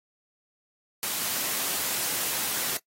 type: high-pass noise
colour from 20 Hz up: white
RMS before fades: -29 dBFS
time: 1.03-2.77 s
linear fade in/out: 0 ms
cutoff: 140 Hz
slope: 12 dB/octave
effects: noise-tail reverb RT60 0.1 s tail -21 dB re dry + AAC 48 kbps